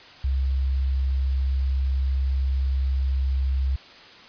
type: tone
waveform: sine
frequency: 66.6 Hz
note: C2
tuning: 31 cents sharp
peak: -20 dBFS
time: 0.24-3.76 s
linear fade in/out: 5 ms
effects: white hiss -46 dBFS RMS until 4.28 s + resampled to 11025 Hz